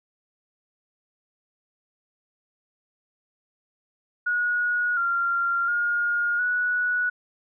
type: tone with pitch steps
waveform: sine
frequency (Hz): 1452 / 1385 / 1424 / 1470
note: F#6 / F6 / F6 / F#6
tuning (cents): -33 / -15 / +33 / -12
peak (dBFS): -21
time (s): 4.26-7.1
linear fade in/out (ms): 10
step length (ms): 710
effects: none